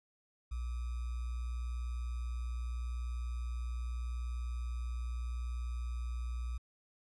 sine tone with sample-and-hold, 60.4 Hz, B1, 38 cents flat, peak -35 dBFS, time 0.51-6.58 s, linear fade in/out 10 ms, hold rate 1225 Hz, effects resampled to 24000 Hz

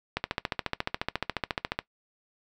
click train, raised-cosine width 0.3 ms, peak -11 dBFS, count 24, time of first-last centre 0.17-1.79 s, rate 14.2 Hz, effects noise-tail reverb RT60 0.1 s tail -19 dB re dry

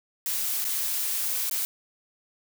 blue noise with dropouts, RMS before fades -28 dBFS, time 0.26-1.65 s, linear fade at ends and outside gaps 0 ms, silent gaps 0.643-0.65 / 1.497-1.512 s, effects none

